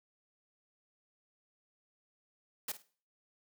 white noise with echo, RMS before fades -37 dBFS, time 2.68-2.72 s, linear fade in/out 5 ms, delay 52 ms, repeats 2, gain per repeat -14 dB, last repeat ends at 2.824 s, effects noise-tail reverb RT60 0.4 s tail -17 dB re dry + high-pass 200 Hz 12 dB/octave

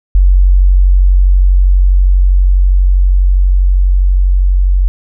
sine tone with level ramp, 46.18 Hz, F#1, 3 cents flat, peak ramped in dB -3 to -6 dBFS, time 0.15-4.88 s, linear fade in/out 0 ms, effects none

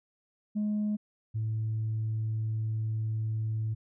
sine tone pair in turn, 210 / 110.03 Hz, G#3 / A2, +19 / 0 cents, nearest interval major seventh, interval 1119 cents, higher first, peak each -25 / -27 dBFS, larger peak first, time 0.55-0.97 / 1.34-3.75 s, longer second, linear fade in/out 20 ms, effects tanh soft clip ceiling -25 dBFS

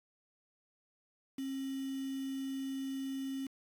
sine tone with quantisation, 269.1 Hz, C4, 49 cents sharp, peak -36 dBFS, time 1.38-3.47 s, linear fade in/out 5 ms, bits 8, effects AAC 64 kbps

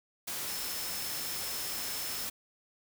sine tone in noise, 5274 Hz, E8, in tune, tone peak -42 dBFS, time 0.47-2.26 s, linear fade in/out 10 ms, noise white, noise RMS -37 dBFS, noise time 0.27-2.3 s, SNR -8 dB, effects none

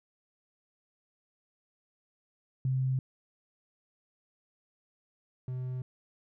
sine / triangle tone pair in turn, 130.81 / 127.38 Hz, C3 / C3, 0 / -46 cents, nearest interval unison, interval 46 cents, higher first, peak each -26 / -31 dBFS, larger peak first, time 2.65-2.99 / 5.48-5.82 s, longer neither, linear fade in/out 2 ms, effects none

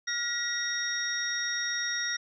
sine tone cluster, 1421 / 1909 / 3732 / 5600 Hz, F6 / A#6 / A#7 / F8, +30 / +41 / +1 / +4 cents, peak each -37 / -32 / -36 / -33 dBFS, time 0.07-2.17 s, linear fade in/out 10 ms, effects none

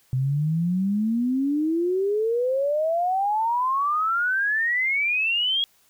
sine exponential sweep, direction up, 126.6 to 3322 Hz, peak -20 dBFS, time 0.13-5.64 s, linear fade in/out 0 ms, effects white hiss -61 dBFS RMS until 5.89 s

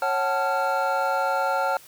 triangle tone cluster, 550 / 747 / 878 / 1382 Hz, C#5 / F#5 / A5 / F6, -14 / +16 / -4 / -19 cents, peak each -25 dBFS, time 0.02-1.77 s, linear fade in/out 2 ms, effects white hiss -49 dBFS RMS until 1.87 s

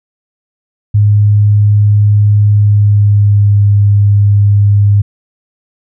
sine tone with pitch glide, 103.83 to 101.93 Hz, G#2 to G#2, 0 to -32 cents, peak -4 dBFS, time 0.94-5.02 s, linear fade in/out 10 ms, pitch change -32 cents, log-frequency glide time 2.5-3.63 s, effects none

